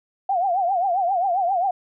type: tone with vibrato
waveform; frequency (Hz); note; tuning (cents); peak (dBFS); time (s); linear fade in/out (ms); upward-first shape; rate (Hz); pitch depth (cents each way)
sine; 738; F#5; -5; -18; 0.29-1.71; 5; triangle; 7.5; 170
effects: none